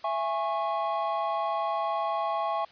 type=tone cluster; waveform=triangle; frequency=667 / 827 / 1097 Hz; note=E5 / G#5 / C#6; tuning=+20 / -8 / -18 cents; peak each=-29 dBFS; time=0.04-2.65 s; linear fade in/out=5 ms; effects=white hiss -54 dBFS RMS until 2.71 s + resampled to 11025 Hz